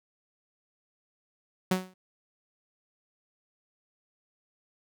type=tone with exponential decay; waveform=sawtooth; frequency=185.5 Hz; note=F#3; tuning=5 cents sharp; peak=-17 dBFS; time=1.71-1.94 s; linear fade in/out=5 ms; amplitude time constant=48 ms; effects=none